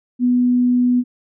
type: tone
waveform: sine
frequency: 246.9 Hz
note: B3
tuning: in tune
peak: -12 dBFS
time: 0.19-1.04 s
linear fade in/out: 50 ms
effects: none